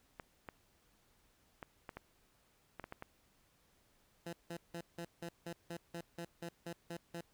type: clicks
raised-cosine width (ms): 0.5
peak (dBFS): -30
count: 9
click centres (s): 0.198 / 0.488 / 1.628 / 1.892 / 1.97 / 2.797 / 2.841 / 2.924 / 3.024
type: tone bursts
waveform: 15% pulse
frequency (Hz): 170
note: F3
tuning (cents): -46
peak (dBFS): -36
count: 13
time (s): 4.26-7.21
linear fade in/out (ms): 5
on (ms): 70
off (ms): 170
effects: pink hiss -72 dBFS RMS until 7.33 s